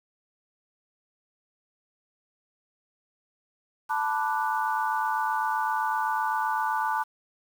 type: chord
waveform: sine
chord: B minor seventh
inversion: third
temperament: equal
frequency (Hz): 880 / 987.8 / 1174.7 / 1480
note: A5 / B5 / D6 / F#6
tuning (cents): 0 / 0 / 0 / 0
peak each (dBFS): -27 / -31 / -32 / -32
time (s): 3.89-7.04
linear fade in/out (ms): 20
effects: 8-bit